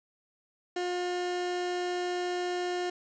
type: tone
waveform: 30% pulse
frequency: 357.1 Hz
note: F4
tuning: 39 cents sharp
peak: -27 dBFS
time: 0.76-2.9 s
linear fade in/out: 5 ms
effects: resampled to 16000 Hz + 9-bit